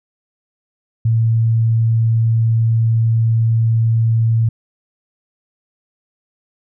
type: tone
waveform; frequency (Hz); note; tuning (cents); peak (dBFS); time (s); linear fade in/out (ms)
sine; 113.6; A#2; -44; -11; 1.05-4.49; 5
effects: none